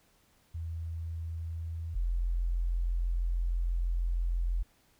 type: tone pair in turn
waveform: sine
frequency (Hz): 82.41 / 43.1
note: E2 / F1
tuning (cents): 0 / -22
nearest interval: major seventh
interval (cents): 1122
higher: first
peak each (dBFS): -34 / -27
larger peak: second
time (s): 0.54-1.95 / 1.95-4.63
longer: second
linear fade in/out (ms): 10
effects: pink hiss -67 dBFS RMS until 4.99 s